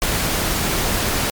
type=noise; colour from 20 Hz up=pink; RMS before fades=-20 dBFS; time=0.02-1.3 s; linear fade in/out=0 ms; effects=MP3 96 kbps